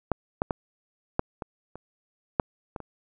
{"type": "clicks", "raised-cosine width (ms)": 1, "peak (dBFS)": [-9, -10, -12, -8, -19, -26, -6, -20, -25], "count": 9, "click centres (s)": [0.117, 0.419, 0.508, 1.194, 1.422, 1.756, 2.398, 2.762, 2.803], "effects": []}